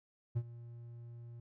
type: tone with ADSR envelope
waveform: triangle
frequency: 118.2 Hz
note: A#2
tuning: 24 cents sharp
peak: -27 dBFS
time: 0.35-1.4 s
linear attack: 19 ms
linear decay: 56 ms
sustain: -18 dB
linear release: 4 ms
effects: none